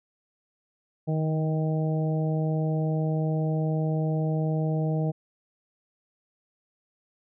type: harmonic tone with a mistuned harmonic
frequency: 157.5 Hz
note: D#3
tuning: 21 cents sharp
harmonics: 1 / 2 / 3 / 4 / 5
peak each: -24 / -34 / -34 / -35 / -40 dBFS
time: 1.07-5.12 s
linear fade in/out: 20 ms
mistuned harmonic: 1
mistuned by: -16 cents
effects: none